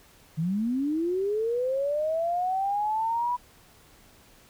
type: linear sweep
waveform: sine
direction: up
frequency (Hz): 151.1 to 987.8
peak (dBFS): -24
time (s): 0.37-3.37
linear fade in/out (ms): 20
effects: pink hiss -56 dBFS RMS until 4.49 s